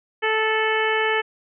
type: harmonic tone with a mistuned harmonic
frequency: 438 Hz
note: A4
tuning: 8 cents flat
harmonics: 1 / 2 / 3 / 4 / 5 / 6 / 7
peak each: -23 / -26 / -29 / -24 / -27 / -32 / -31 dBFS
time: 0.22-1.22 s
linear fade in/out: 20 ms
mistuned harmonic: 7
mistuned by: -25 cents
effects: none